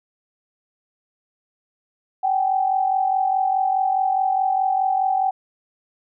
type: tone pair together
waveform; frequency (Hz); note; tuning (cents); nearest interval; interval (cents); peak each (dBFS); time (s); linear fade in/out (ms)
sine; 762.2 / 807; G5 / G#5; -49 / -50; minor second; 99; -18 / -24; 2.23-5.31; 10
effects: none